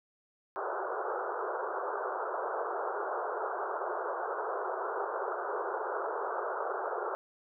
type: band-pass noise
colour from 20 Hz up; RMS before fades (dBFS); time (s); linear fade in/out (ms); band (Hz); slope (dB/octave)
pink; -35; 0.56-7.15; 0; 370 to 1500; 96
effects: none